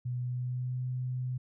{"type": "tone with pitch glide", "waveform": "sine", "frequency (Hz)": [123.9, 126.72], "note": ["B2", "B2"], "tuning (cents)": [6, 45], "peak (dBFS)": -31, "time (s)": [0.05, 1.38], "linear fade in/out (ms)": 10, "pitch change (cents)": 39, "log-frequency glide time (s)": [0.21, 0.83], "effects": []}